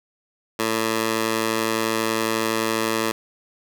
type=tone with high-pass filter; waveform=15% pulse; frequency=111.9 Hz; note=A2; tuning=30 cents sharp; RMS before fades=-23 dBFS; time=0.59-3.12 s; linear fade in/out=5 ms; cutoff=360 Hz; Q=0.54; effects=none